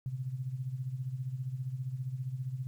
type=tone with tremolo; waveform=sine; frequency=129.3 Hz; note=C3; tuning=20 cents flat; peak=-31 dBFS; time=0.06-2.67 s; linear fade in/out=0 ms; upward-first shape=sine; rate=15 Hz; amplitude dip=70%; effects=11-bit